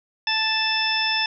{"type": "harmonic tone", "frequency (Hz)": 880, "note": "A5", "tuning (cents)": 0, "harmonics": [1, 2, 3, 4, 6], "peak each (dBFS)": [-28, -27, -26, -26, -25], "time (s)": [0.27, 1.26], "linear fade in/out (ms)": 2, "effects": []}